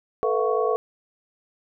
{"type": "tone cluster", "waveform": "sine", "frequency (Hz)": [440.5, 490, 664, 720, 1113], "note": ["A4", "B4", "E5", "F#5", "C#6"], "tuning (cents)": [2, -14, 12, -47, 7], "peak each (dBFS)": [-23, -25, -29, -30, -28], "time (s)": [0.23, 0.76], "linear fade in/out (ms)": 0, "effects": []}